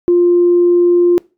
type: tone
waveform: sine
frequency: 350.3 Hz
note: F4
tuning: 5 cents sharp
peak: -6 dBFS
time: 0.08-1.18 s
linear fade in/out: 0 ms
effects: noise-tail reverb RT60 0.3 s tail -24 dB re dry + tanh soft clip ceiling -2 dBFS